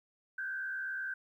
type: tone with frequency modulation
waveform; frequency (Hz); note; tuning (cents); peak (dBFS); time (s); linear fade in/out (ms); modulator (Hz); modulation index
sine; 1555; G6; -14; -35; 0.38-1.14; 5; 68.2; 0.84
effects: 12-bit